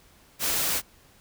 white noise, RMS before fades -26 dBFS, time 0.39-0.82 s, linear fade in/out 50 ms, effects pink hiss -57 dBFS RMS until 1.2 s

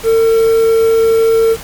triangle tone with quantisation, 451.4 Hz, A4, 44 cents sharp, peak -5 dBFS, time 0.03-1.57 s, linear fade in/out 50 ms, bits 5, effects pink hiss -30 dBFS RMS until 1.63 s + MP3 96 kbps

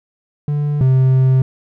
triangle tone pair in turn, 146.83 / 130.81 Hz, D3 / C3, 0 / 0 cents, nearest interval major second, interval 200 cents, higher first, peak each -13 / -7 dBFS, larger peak second, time 0.48-0.81 / 0.81-1.42 s, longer second, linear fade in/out 2 ms, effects none

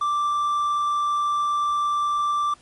triangle tone, 1174.7 Hz, D6, in tune, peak -18 dBFS, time 0.01-2.54 s, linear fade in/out 5 ms, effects pink hiss -54 dBFS RMS until 2.61 s + MP3 48 kbps

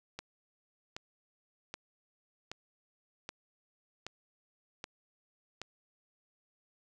click train, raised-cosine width 0.2 ms, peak -23 dBFS, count 8, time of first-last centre 0.19-5.616 s, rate 1.29 Hz, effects none

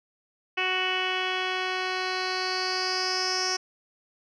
10% pulse tone with low-pass filter sweep, 371.1 Hz, F#4, 5 cents sharp, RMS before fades -28 dBFS, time 0.57-3.57 s, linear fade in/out 10 ms, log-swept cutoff 2800 to 5600 Hz, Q 7.4, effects none

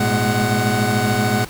25% pulse tone cluster, 107.6 / 121 / 207.7 / 745 Hz, A2 / B2 / G#3 / F#5, -38 / -35 / 0 / +12 cents, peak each -18 dBFS, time 0-1.45 s, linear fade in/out 5 ms, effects pink hiss -38 dBFS RMS until 1.49 s

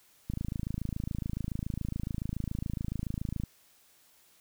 click train, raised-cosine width 5 ms, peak -21 dBFS, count 86, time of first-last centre 0.3-3.437 s, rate 27.1 Hz, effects white hiss -63 dBFS RMS until 4.4 s

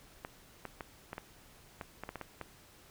clicks, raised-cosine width 0.5 ms, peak -25 dBFS, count 11, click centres 0.249 / 0.653 / 0.808 / 1.131 / 1.181 / 1.812 / 2.036 / 2.091 / 2.157 / 2.213 / 2.413 s, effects pink hiss -59 dBFS RMS until 2.9 s

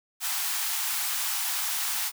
white high-pass noise, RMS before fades -29 dBFS, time 0.2-2.12 s, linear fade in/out 50 ms, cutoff 720 Hz, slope 96 dB/octave, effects none

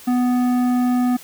triangle tone with tanh clipping, 247.9 Hz, B3, 7 cents sharp, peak -17 dBFS, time 0.07-1.17 s, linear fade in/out 10 ms, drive 16 dB, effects white hiss -42 dBFS RMS until 1.23 s

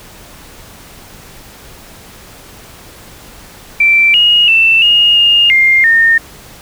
sine tone with pitch steps, 2342 / 2874 / 2669 / 2855 / 2834 / 2112 / 1827 Hz, D7 / F7 / E7 / F7 / F7 / C7 / A#6, -5 / +49 / +21 / +37 / +25 / +16 / -35 cents, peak -5 dBFS, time 3.8-6.18 s, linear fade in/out 5 ms, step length 340 ms, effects pink hiss -36 dBFS RMS until 6.61 s

